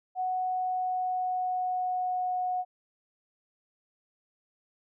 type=tone with pitch glide; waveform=sine; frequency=740 to 731.1 Hz; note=F#5 to F#5; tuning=0 to -21 cents; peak=-27 dBFS; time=0.15-2.65 s; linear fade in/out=50 ms; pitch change=-21 cents; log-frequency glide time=0.32-2.37 s; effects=none